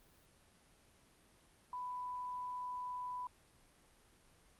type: tone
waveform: sine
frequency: 994 Hz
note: B5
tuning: 11 cents sharp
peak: -40 dBFS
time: 1.73-3.27 s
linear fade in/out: 2 ms
effects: pink hiss -67 dBFS RMS until 4.59 s + Opus 32 kbps